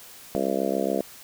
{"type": "harmonic tone", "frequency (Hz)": 67.1, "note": "C2", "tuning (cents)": 44, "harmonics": [3, 4, 5, 6, 7, 8, 9, 10], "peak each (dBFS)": [-31, -31, -31, -31, -31, -31, -31, -31], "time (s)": [0.35, 1.01], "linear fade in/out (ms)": 0, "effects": ["white hiss -46 dBFS RMS until 1.23 s"]}